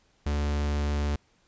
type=tone; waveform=45% pulse; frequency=73 Hz; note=D2; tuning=10 cents flat; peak=-25 dBFS; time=0.26-1.16 s; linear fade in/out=5 ms; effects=pink hiss -66 dBFS RMS until 1.47 s + resampled to 16000 Hz